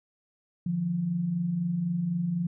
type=tone pair together; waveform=sine; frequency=150.5 / 174.46 Hz; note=D3 / F3; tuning=+43 / -2 cents; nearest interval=minor third; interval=255 cents; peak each=-35 / -26 dBFS; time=0.66-2.47 s; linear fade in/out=5 ms; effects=none